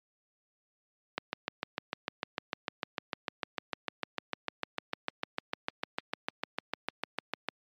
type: click train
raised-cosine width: 0.3 ms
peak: -15 dBFS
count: 43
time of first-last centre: 1.18-7.486 s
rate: 6.66 Hz
effects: high-pass 200 Hz 12 dB/octave + MP3 96 kbps